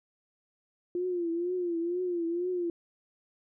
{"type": "tone with vibrato", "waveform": "sine", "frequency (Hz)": 348.7, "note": "F4", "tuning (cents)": -3, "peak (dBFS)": -28, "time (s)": [0.95, 2.7], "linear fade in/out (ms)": 2, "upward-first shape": "triangle", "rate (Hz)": 2.1, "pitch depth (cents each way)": 97, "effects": []}